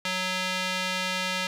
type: tone with band-pass filter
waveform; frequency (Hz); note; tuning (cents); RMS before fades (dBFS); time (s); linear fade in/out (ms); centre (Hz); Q
square; 185; F#3; 0; -29; 0.05-1.47; 2; 3100; 1
effects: none